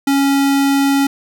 square tone, 277.2 Hz, C#4, in tune, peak -12 dBFS, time 0.07-1.07 s, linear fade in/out 5 ms, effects none

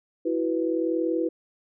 sine chord, E suspended second, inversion none, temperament equal, 329.6 / 370 / 493.9 Hz, E4 / F#4 / B4, 0 / 0 / 0 cents, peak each -25 / -29 / -28 dBFS, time 0.25-1.29 s, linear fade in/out 10 ms, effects none

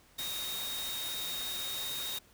sine tone in noise, 3729 Hz, A#7, in tune, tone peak -37 dBFS, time 0.18-2.19 s, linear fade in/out 10 ms, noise white, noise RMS -40 dBFS, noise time 0.18-2.19 s, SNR 0 dB, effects pink hiss -62 dBFS RMS until 2.33 s

